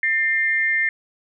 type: tone pair together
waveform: sine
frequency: 1804 / 2102 Hz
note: A6 / C7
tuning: +43 / +7 cents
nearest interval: minor third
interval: 264 cents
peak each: -20 dBFS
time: 0.03-0.89 s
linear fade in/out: 2 ms
effects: none